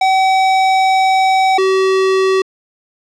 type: tone pair in turn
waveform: square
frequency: 762 / 381 Hz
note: G5 / G4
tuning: -49 / -49 cents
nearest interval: octave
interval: 1200 cents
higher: first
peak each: -10 / -11 dBFS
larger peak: first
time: 0.01-1.58 / 1.58-2.42 s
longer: first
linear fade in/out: 5 ms
effects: low-pass 5000 Hz 12 dB/octave